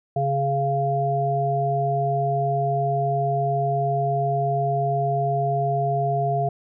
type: harmonic tone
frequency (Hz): 138.59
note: C#3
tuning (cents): 0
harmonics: 1 / 3 / 5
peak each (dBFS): -24 / -28 / -22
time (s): 0.16-6.49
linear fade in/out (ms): 5
effects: none